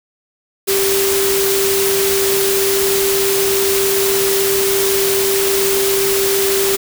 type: tone in noise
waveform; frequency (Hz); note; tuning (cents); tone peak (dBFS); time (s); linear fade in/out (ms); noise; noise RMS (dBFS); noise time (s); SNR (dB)
sine; 392; G4; 0; -15; 0.67-6.77; 20; white; -18; 0.67-6.77; 0
effects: none